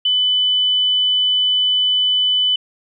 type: tone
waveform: sine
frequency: 3000 Hz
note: F#7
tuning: 23 cents sharp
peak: -13 dBFS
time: 0.05-2.56 s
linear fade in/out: 5 ms
effects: none